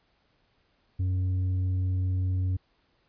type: tone with tanh clipping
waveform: sine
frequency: 92.5 Hz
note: F#2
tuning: in tune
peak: -25 dBFS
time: 0.99-2.57 s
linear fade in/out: 10 ms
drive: 4 dB
effects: pink hiss -69 dBFS RMS until 3.08 s + resampled to 11025 Hz